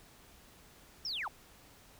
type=linear sweep; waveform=sine; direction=down; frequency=5640 to 718 Hz; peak=-34 dBFS; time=1.05-1.28 s; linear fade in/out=2 ms; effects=tanh soft clip ceiling -31 dBFS + pink hiss -59 dBFS RMS until 1.99 s